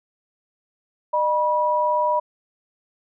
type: tone pair together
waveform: sine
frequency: 608.2 / 972 Hz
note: D#5 / B5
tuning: -40 / -28 cents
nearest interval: minor sixth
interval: 812 cents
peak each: -22 / -19 dBFS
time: 1.13-2.2 s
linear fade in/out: 10 ms
effects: none